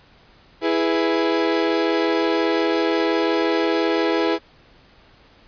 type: chord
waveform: 35% pulse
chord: E major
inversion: none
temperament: equal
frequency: 329.6 / 415.3 / 493.9 Hz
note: E4 / G#4 / B4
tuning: 0 / 0 / 0 cents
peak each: -19 / -21 / -22 dBFS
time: 0.61-4.39 s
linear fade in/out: 50 ms
effects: pink hiss -52 dBFS RMS until 5.47 s + resampled to 11025 Hz